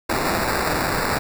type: noise with sample-and-hold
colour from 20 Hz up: violet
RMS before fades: -22 dBFS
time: 0.09-1.19 s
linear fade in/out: 10 ms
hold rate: 3150 Hz
effects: none